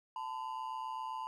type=ring-modulated tone; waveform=triangle; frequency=950 Hz; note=A#5; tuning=33 cents sharp; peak=-33 dBFS; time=0.16-1.27 s; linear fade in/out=0 ms; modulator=63.8 Hz; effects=none